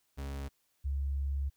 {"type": "tone pair in turn", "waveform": ["40% pulse", "sine"], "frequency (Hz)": [69.3, 69.3], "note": ["C#2", "C#2"], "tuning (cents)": [0, 0], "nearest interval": "unison", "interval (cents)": 0, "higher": "neither", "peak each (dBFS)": [-36, -30], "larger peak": "second", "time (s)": [[0.17, 0.49], [0.84, 1.5]], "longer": "second", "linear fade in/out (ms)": 20, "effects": ["white hiss -75 dBFS RMS until 1.56 s"]}